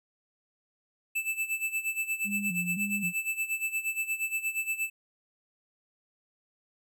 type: tone with tremolo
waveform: square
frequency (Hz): 2637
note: E7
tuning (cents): 0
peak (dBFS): -27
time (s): 1.15-4.9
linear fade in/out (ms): 10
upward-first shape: sine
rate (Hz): 8.5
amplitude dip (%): 80
type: tone with vibrato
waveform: sine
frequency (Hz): 189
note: F#3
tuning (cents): +37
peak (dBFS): -32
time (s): 2.24-3.13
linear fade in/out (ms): 50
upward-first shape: square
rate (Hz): 1.9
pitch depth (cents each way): 120
effects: none